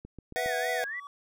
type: click train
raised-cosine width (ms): 3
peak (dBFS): -30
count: 4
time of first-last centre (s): 0.05-0.46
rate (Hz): 7.31
type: chord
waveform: square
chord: B suspended fourth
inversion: none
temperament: equal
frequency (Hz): 493.9 / 659.3 / 740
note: B4 / E5 / F#5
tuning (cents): 0 / 0 / 0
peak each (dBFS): -34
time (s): 0.36-0.84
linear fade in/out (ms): 0
type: tone with vibrato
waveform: sine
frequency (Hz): 1796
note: A6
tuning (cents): +35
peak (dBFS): -33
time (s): 0.36-1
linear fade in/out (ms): 5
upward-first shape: sine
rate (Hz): 3.6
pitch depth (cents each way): 170
type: tone with exponential growth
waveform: triangle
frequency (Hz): 1137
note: C#6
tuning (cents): +44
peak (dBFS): -37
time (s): 0.66-1.07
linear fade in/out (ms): 1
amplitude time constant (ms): 88
effects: none